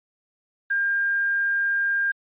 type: tone with quantisation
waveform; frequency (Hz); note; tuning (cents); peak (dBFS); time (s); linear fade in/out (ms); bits
sine; 1604; G6; +39; -20; 0.7-2.12; 10; 8
effects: resampled to 8000 Hz